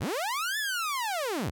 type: linear two-way sweep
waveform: sawtooth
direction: up then down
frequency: 46.25 to 1774 to 46.25 Hz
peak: -25 dBFS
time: 0-1.51 s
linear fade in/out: 20 ms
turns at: 0.58 s
effects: none